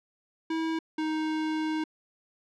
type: tone pair in turn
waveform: square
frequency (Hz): 323.5 / 312.7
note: E4 / D#4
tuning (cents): -32 / +9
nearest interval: minor second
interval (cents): 59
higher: first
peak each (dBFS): -28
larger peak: neither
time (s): 0.5-0.79 / 0.98-1.84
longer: second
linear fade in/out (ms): 5
effects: low-pass 4000 Hz 12 dB/octave